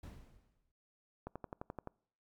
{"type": "noise with exponential decay", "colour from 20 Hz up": "brown", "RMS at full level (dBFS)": -45, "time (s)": [0.03, 0.72], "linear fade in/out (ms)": 5, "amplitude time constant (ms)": 150}
{"type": "click train", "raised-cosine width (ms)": 1, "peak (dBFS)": -28, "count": 8, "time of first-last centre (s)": [1.27, 1.873], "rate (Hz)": 11.6}
{"effects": ["noise-tail reverb RT60 0.6 s tail -26 dB re dry", "MP3 96 kbps"]}